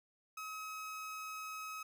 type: tone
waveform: 30% pulse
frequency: 1276 Hz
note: D#6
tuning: 43 cents sharp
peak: -40 dBFS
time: 0.37-1.83 s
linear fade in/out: 5 ms
effects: none